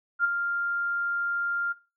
sine tone with ADSR envelope, 1396.9 Hz, F6, in tune, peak -18 dBFS, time 0.19-1.73 s, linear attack 53 ms, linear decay 16 ms, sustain -8 dB, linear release 16 ms, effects noise-tail reverb RT60 0.3 s tail -17 dB re dry

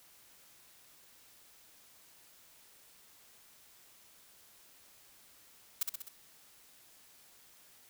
blue noise with echo, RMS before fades -30 dBFS, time 5.81-5.83 s, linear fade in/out 5 ms, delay 64 ms, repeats 4, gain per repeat -4 dB, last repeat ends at 6.086 s, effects white hiss -61 dBFS RMS until 7.89 s

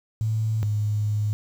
sine tone pair in turn, 110 / 105.34 Hz, A2 / G#2, 0 / +25 cents, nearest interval minor second, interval 75 cents, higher first, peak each -21 dBFS, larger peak neither, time 0.21-0.63 / 0.63-1.33 s, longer second, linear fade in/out 0 ms, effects 8-bit

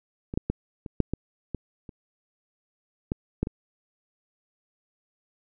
clicks, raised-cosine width 3 ms, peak -20 / -11 / -12 / -23 / -7 / -14 / -17 / -28 / -13 / -11 / -18 dBFS, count 11, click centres 0.339 / 0.375 / 0.5 / 0.862 / 1.003 / 1.136 / 1.547 / 1.892 / 3.119 / 3.43 / 3.471 s, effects none

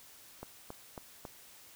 click train, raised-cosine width 1 ms, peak -28 dBFS, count 4, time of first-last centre 0.43-1.252 s, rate 3.65 Hz, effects white hiss -56 dBFS RMS until 1.75 s

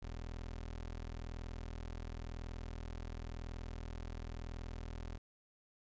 25% pulse tone, 40.95 Hz, E1, 11 cents flat, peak -39 dBFS, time 0.02-5.18 s, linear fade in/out 10 ms, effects resampled to 16000 Hz + 13-bit

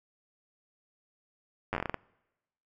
slowing click train, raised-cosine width 0.5 ms, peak -16 dBFS, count 10, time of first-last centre 1.73-1.943 s, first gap 9 ms, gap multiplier 1.23, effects noise-tail reverb RT60 1.0 s tail -25 dB re dry

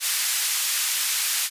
white band-pass noise, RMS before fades -24 dBFS, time 0-1.5 s, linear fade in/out 50 ms, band 1700 to 13000 Hz, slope 12 dB/octave, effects resampled to 32000 Hz

